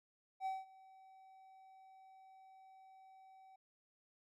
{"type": "tone with ADSR envelope", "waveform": "triangle", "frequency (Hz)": 764, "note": "G5", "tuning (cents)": -45, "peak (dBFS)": -34, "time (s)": [0.4, 3.56], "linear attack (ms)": 60, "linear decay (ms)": 190, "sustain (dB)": -23, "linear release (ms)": 6, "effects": []}